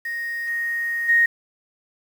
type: tone with level steps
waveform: sine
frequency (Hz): 1864.7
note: A#6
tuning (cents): 0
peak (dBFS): -25 / -22 / -13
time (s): 0.05-1.26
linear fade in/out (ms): 5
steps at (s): 0.47 / 1.08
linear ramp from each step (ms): 20
effects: 7-bit